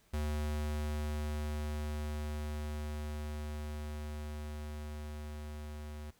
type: tone with level ramp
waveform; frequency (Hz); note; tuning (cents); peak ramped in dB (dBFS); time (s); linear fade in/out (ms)
square; 75; D2; +37; -33 to -43; 0.13-6.11; 10
effects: pink hiss -68 dBFS RMS until 6.19 s